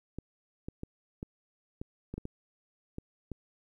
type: clicks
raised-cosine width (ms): 3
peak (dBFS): -25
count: 10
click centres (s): 0.186 / 0.685 / 0.834 / 1.229 / 1.815 / 2.14 / 2.18 / 2.254 / 2.984 / 3.317
effects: 11-bit